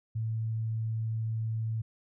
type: tone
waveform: sine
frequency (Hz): 111.6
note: A2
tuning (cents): +25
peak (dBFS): -29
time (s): 0.15-1.82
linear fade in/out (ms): 10
effects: none